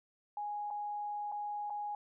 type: tone with dropouts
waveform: sine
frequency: 829 Hz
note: G#5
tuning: 3 cents flat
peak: -36 dBFS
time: 0.37-1.95 s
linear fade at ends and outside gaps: 2 ms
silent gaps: 0.704-0.709 / 1.317-1.322 / 1.699-1.704 s
effects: none